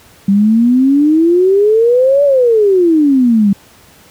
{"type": "exponential two-way sweep", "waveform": "sine", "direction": "up then down", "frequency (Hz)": [193.7, 580, 193.7], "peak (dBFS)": -6, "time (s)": [0.28, 3.53], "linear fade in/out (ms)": 5, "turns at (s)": 2.24, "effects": ["pink hiss -43 dBFS RMS until 4.1 s", "high-pass 60 Hz 12 dB/octave"]}